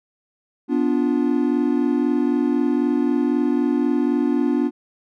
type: chord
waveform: triangle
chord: B diminished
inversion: none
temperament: equal with one note detuned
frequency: 246.9 / 290.8 / 349.2 Hz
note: B3 / D4 / F4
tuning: 0 / -17 / 0 cents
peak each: -19 / -18 / -22 dBFS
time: 0.68-4.71 s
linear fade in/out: 50 ms
effects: none